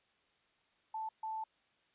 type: tone bursts at uneven times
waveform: sine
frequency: 879 Hz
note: A5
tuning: 2 cents flat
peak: -37 dBFS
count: 2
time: 0.94-1.09 / 1.23-1.44 s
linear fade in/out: 5 ms
effects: white hiss -73 dBFS RMS until 1.94 s + resampled to 8000 Hz